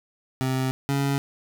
25% pulse tone pair in turn, 130.81 / 139.22 Hz, C3 / C#3, 0 / +8 cents, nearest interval minor second, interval 108 cents, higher second, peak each -19 / -18 dBFS, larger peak second, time 0.41-0.71 / 0.89-1.18 s, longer first, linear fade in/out 0 ms, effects none

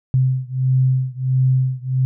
sine beating tone pair, 129.3 / 130.8 Hz, C3 / C3, -20 / 0 cents, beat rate 1.5 Hz, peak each -17 / -18 dBFS, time 0.14-2.05 s, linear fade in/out 0 ms, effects none

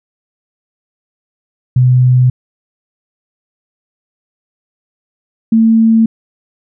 sine tone pair in turn, 126.3 / 224.6 Hz, B2 / A3, +39 / +36 cents, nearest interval minor seventh, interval 997 cents, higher second, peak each -5 dBFS, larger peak neither, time 1.76-2.3 / 5.52-6.06 s, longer neither, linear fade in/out 5 ms, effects none

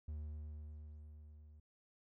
triangle tone with level ramp, 75.7 Hz, D#2, 47 cents flat, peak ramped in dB -39 to -55 dBFS, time 0.08-1.6 s, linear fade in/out 5 ms, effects none

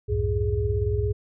sine tone cluster, 65.9 / 90 / 107.5 / 415.6 Hz, C2 / F#2 / A2 / G#4, +13 / -47 / -40 / +1 cents, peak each -27 dBFS, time 0.08-1.13 s, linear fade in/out 20 ms, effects none

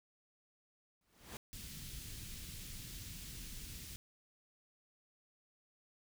pink noise with exponential growth, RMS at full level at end -45 dBFS, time 1.01-1.37 s, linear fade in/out 2 ms, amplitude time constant 78 ms
pink band-stop noise, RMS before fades -48 dBFS, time 1.53-3.96 s, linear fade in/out 0 ms, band 190 to 3000 Hz, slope 12 dB/octave
effects none

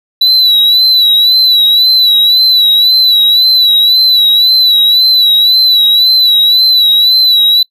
triangle tone with vibrato, 3951 Hz, B7, in tune, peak -3 dBFS, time 0.21-7.63 s, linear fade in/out 5 ms, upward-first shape sine, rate 1.9 Hz, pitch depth 58 cents each way, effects noise-tail reverb RT60 0.1 s tail -26 dB re dry

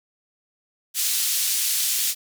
white band-pass noise, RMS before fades -23 dBFS, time 0.94-2.15 s, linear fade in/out 50 ms, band 3300 to 14000 Hz, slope 12 dB/octave, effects none

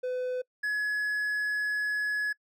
triangle tone pair in turn, 504 / 1691.8 Hz, B4 / G#6, +35 / +32 cents, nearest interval octave + major sixth, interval 2097 cents, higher second, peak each -27 / -25 dBFS, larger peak second, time 0.03-0.42 / 0.63-2.33 s, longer second, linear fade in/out 10 ms, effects noise-tail reverb RT60 0.1 s tail -25 dB re dry

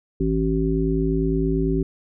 harmonic tone, 54.4 Hz, A1, 19 cents flat, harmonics 1 / 3 / 5 / 7, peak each -24 / -24 / -24 / -24 dBFS, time 0.2-1.83 s, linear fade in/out 5 ms, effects none

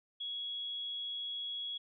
sine tone, 3338 Hz, G#7, 8 cents sharp, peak -37 dBFS, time 0.2-1.78 s, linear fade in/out 10 ms, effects none

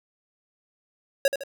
square tone with echo, 552 Hz, C#5, 7 cents flat, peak -17 dBFS, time 1.25-1.28 s, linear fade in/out 2 ms, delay 78 ms, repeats 2, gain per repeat -8 dB, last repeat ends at 1.436 s, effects none

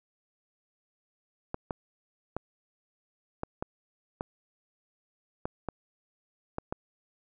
clicks, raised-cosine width 1 ms, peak -18 dBFS, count 10, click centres 1.544 / 1.708 / 2.366 / 3.434 / 3.625 / 4.209 / 5.455 / 5.687 / 6.584 / 6.725 s, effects none

